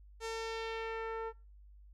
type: tone with low-pass filter sweep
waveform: sawtooth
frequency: 450 Hz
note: A4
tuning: 39 cents sharp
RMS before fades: -39 dBFS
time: 0.2-1.33 s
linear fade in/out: 50 ms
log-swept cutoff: 8600 to 1100 Hz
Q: 1.2
effects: noise-tail reverb RT60 0.3 s tail -20 dB re dry + added 50 Hz sine -54 dBFS peak until 1.93 s